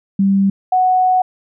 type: tone pair in turn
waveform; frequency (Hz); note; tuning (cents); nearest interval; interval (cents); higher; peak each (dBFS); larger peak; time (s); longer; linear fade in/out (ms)
sine; 196 / 740; G3 / F#5; 0 / 0; octave + major seventh; 2300; second; -10; neither; 0.19-0.5 / 0.72-1.22; second; 5
effects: none